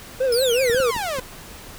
triangle tone with vibrato, 498.9 Hz, B4, 17 cents sharp, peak -15 dBFS, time 0.2-0.91 s, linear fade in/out 10 ms, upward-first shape triangle, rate 5.4 Hz, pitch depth 150 cents each way
sawtooth exponential sweep, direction down, 5274 to 493.9 Hz, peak -20 dBFS, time 0.32-1.2 s, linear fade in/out 5 ms
clicks, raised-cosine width 3 ms, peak -20 dBFS, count 5, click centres 0.698 / 0.747 / 0.802 / 0.964 / 1.187 s
effects pink hiss -40 dBFS RMS until 1.78 s

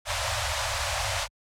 pink band-stop noise, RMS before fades -27 dBFS, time 0.05-1.28 s, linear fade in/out 50 ms, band 110 to 540 Hz, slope 96 dB/octave, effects high-pass 60 Hz 12 dB/octave + low-pass 8000 Hz 12 dB/octave

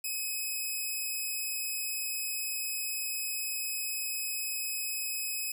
5% pulse tone, 2546 Hz, D#7, 39 cents sharp, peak -23 dBFS, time 0.04-5.52 s, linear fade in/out 5 ms, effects none

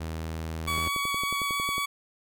sawtooth tone, 80.5 Hz, E2, 41 cents flat, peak -28 dBFS, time 0-0.89 s, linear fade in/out 10 ms
20% pulse tone with vibrato, 1130 Hz, C#6, 33 cents sharp, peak -22 dBFS, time 0.67-1.86 s, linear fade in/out 10 ms, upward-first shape triangle, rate 8.1 Hz, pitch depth 10 cents each way
click train, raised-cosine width 2 ms, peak -24 dBFS, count 13, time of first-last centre 0.69-1.781 s, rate 11 Hz
effects none

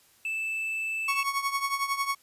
triangle tone, 2637 Hz, E7, in tune, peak -27 dBFS, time 0.25-1.23 s, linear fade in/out 2 ms
30% pulse tone with tremolo, 1108.7 Hz, C#6, in tune, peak -21 dBFS, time 1.08-2.15 s, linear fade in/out 5 ms, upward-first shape triangle, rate 11 Hz, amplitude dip 80%
effects white hiss -61 dBFS RMS until 2.22 s + resampled to 32000 Hz

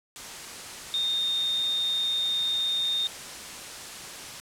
sine tone in noise, 3661 Hz, A#7, 32 cents flat, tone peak -24 dBFS, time 0.94-3.07 s, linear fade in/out 0 ms, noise white, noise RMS -39 dBFS, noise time 0.16-4.4 s, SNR +12 dB, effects low-pass 9000 Hz 12 dB/octave

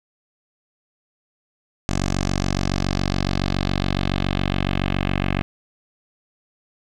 10% pulse tone with low-pass filter sweep, 47.15 Hz, F#1, 33 cents sharp, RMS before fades -22 dBFS, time 1.89-5.42 s, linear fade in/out 0 ms, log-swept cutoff 6800 to 2600 Hz, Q 2.3, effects 8-bit

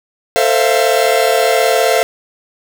45% pulse chord, F major seventh, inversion first, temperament equal with one note detuned, 448.5 / 523.3 / 659.3 / 698.5 Hz, A4 / C5 / E5 / F5, +33 / 0 / 0 / 0 cents, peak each -16 dBFS, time 0.36-2.03 s, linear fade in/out 0 ms, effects none

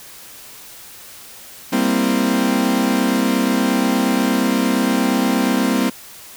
40% pulse chord, C dominant seventh, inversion second, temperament equal, 196 / 233.1 / 261.6 / 329.6 Hz, G3 / Bb3 / C4 / E4, 0 / 0 / 0 / 0 cents, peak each -21 / -19 / -18 / -24 dBFS, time 1.72-5.9 s, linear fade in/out 10 ms, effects white hiss -39 dBFS RMS until 6.36 s

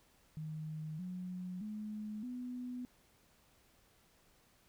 sine tone with pitch steps, 155.56 / 181.81 / 212.5 / 248.4 Hz, D#3 / F#3 / G#3 / B3, 0 / -30 / +40 / +10 cents, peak -40 dBFS, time 0.37-2.85 s, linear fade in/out 0 ms, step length 620 ms, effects pink hiss -69 dBFS RMS until 4.68 s

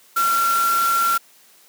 sine tone in noise, 1367 Hz, F6, 37 cents flat, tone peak -16 dBFS, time 0.16-1.18 s, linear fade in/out 10 ms, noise white, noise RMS -27 dBFS, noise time 0.16-1.18 s, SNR +8 dB, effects white hiss -52 dBFS RMS until 1.68 s + high-pass 200 Hz 12 dB/octave

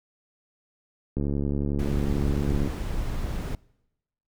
click train, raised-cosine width 3 ms, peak -15 dBFS, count 108, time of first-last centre 1.17-2.675 s, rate 71.1 Hz
brown noise, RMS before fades -29 dBFS, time 1.79-3.55 s, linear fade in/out 2 ms
effects noise-tail reverb RT60 0.9 s tail -24 dB re dry

